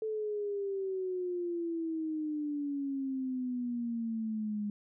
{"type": "exponential sweep", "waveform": "sine", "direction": "down", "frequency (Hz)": [440, 205.5], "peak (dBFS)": -32, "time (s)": [0.02, 4.7], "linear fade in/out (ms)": 2, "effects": []}